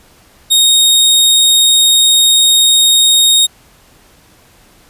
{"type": "tone", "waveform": "sawtooth", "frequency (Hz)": 3729, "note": "A#7", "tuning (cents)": 0, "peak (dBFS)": -3, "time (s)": [0.5, 3.47], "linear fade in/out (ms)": 20, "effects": ["pink hiss -46 dBFS RMS until 4.89 s", "resampled to 32000 Hz"]}